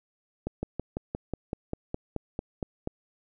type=slowing click train; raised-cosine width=2 ms; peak=-17 dBFS; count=13; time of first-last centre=0.47-2.874 s; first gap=160 ms; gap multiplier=1.04; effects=none